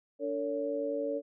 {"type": "tone cluster", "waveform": "sine", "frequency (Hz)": [290.6, 452, 563], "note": ["D4", "A4", "C#5"], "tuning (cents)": [-18, 47, 27], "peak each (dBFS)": [-37, -35, -33], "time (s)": [0.19, 1.22], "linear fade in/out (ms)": 50, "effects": []}